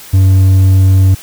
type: tone with hard clipping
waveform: sine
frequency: 95 Hz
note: F#2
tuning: 46 cents sharp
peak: -5 dBFS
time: 0.13-1.15 s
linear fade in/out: 10 ms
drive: 3 dB
effects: white hiss -33 dBFS RMS until 1.22 s